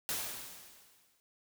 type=noise with exponential decay; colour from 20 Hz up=white; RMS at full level=-34 dBFS; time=0.09-1.2 s; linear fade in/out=0 ms; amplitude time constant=240 ms; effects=none